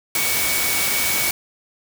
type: tone in noise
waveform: sine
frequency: 2249 Hz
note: C#7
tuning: 24 cents sharp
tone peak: -25 dBFS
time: 0.15-1.31 s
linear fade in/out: 2 ms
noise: white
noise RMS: -21 dBFS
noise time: 0.15-1.31 s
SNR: -7 dB
effects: none